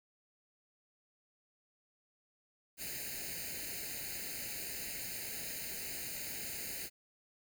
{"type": "noise with comb filter", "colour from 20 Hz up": "white", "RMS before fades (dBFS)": -42, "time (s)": [2.77, 6.9], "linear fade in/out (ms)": 50, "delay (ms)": 0.44, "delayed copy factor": 1, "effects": []}